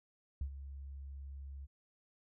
sine tone with ADSR envelope, 68.9 Hz, C#2, 10 cents flat, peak -33 dBFS, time 0.41-1.67 s, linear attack 3 ms, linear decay 80 ms, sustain -11 dB, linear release 30 ms, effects none

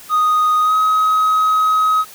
triangle tone with pitch glide, 1243 to 1268.4 Hz, D#6 to D#6, -2 to +33 cents, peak -9 dBFS, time 0.09-2.05 s, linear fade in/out 50 ms, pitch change +35 cents, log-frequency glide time 0.63-0.74 s, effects tanh soft clip ceiling -5 dBFS + white hiss -39 dBFS RMS until 2.14 s

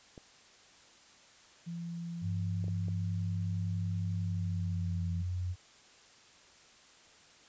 clicks, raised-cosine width 2 ms, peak -34 dBFS, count 4, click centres 0.178 / 2.642 / 2.682 / 2.884 s
sine tone, 170 Hz, F3, 46 cents flat, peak -37 dBFS, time 1.66-5.23 s, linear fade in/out 20 ms
sine tone with pitch glide, 99.1 to 90.35 Hz, G2 to F#2, +19 to -41 cents, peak -32 dBFS, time 2.21-5.56 s, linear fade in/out 50 ms, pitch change -160 cents, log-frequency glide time 4.12-5.13 s
effects white hiss -59 dBFS RMS until 7.48 s + resampled to 16000 Hz

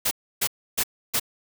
white noise bursts, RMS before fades -23 dBFS, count 4, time 0.05-1.198 s, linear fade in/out 10 ms, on 62 ms, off 300 ms, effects none

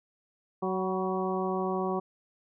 harmonic tone with a mistuned harmonic, 187.2 Hz, F#3, 20 cents sharp, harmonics 1 / 2 / 3 / 4 / 5 / 6, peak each -33 / -31 / -38 / -35 / -38 / -37 dBFS, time 0.62-2 s, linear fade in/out 10 ms, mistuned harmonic 5, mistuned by +49 cents, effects none

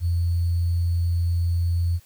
sine tone with sample-and-hold, 85.9 Hz, F2, 28 cents flat, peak -19 dBFS, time 0-2 s, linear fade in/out 50 ms, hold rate 4410 Hz, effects white hiss -56 dBFS RMS until 2.05 s

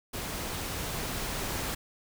pink noise with level ramp, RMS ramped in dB -36 to -33 dBFS, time 0.13-1.75 s, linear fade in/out 10 ms, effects none

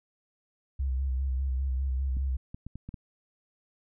sine tone with vibrato, 65.9 Hz, C2, 13 cents sharp, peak -26 dBFS, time 0.79-2.37 s, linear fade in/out 10 ms, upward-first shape square, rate 5 Hz, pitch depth 44 cents each way
clicks, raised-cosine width 5 ms, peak -27 dBFS, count 6, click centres 2.169 / 2.545 / 2.666 / 2.756 / 2.89 / 2.942 s
effects none

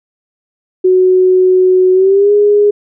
sine tone with pitch glide, 370 to 412.9 Hz, F#4 to G#4, 0 to -10 cents, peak -5 dBFS, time 0.84-2.71 s, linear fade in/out 10 ms, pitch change +190 cents, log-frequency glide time 1.93-2.32 s, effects none

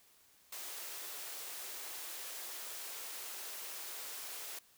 white high-pass noise, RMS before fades -45 dBFS, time 0.52-4.59 s, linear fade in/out 5 ms, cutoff 340 Hz, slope 24 dB/octave, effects white hiss -66 dBFS RMS until 4.77 s

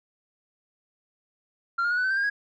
sine tone with pitch steps, 1382 / 1417.6 / 1454.1 / 1491.5 / 1529.9 / 1569.3 / 1609.7 / 1651.1 Hz, F6 / F6 / F#6 / F#6 / G6 / G6 / G6 / G#6, -19 / +25 / -31 / +13 / -43 / +1 / +45 / -11 cents, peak -20 dBFS, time 1.78-2.3 s, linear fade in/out 10 ms, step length 65 ms, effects tanh soft clip ceiling -21 dBFS

